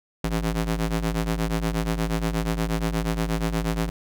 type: ring-modulated tone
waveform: sawtooth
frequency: 110 Hz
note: A2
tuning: in tune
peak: -16 dBFS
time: 0.24-3.9 s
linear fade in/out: 5 ms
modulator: 59.2 Hz
effects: none